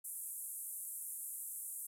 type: band-pass noise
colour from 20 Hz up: white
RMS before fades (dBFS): -45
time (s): 0.04-1.87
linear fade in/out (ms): 10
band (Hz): 8300 to 13000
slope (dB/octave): 48
effects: none

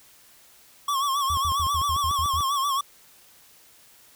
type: tone with vibrato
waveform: square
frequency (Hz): 1108.7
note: C#6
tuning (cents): 0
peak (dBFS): -23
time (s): 0.88-2.81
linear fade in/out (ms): 5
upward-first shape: sine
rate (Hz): 7.4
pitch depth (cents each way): 83
type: tone bursts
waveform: sine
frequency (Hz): 79.6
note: D#2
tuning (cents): +40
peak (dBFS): -28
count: 8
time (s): 1.3-2.408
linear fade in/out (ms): 0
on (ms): 72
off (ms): 76
effects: white hiss -54 dBFS RMS until 4.15 s

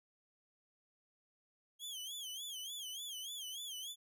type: tone with vibrato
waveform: sawtooth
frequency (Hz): 3217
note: G7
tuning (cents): +44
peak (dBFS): -40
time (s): 1.79-3.96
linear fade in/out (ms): 50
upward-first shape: sine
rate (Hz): 3.4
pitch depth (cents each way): 140
effects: none

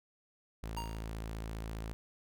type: tone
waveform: sawtooth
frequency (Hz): 54.9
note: A1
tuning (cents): -3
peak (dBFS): -35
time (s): 0.63-1.93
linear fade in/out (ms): 0
type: tone with exponential decay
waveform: square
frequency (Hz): 935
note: A#5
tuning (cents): +5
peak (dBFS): -36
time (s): 0.77-1.1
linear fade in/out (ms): 2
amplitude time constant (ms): 70
effects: none

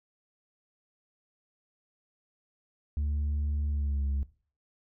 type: tone with pitch glide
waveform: sine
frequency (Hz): 73.42 to 69.34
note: D2 to C#2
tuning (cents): 0 to +1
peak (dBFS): -24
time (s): 2.97-4.23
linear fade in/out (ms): 0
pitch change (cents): -99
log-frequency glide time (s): 3.69-4.03
effects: noise-tail reverb RT60 0.4 s tail -19 dB re dry + tanh soft clip ceiling -26 dBFS

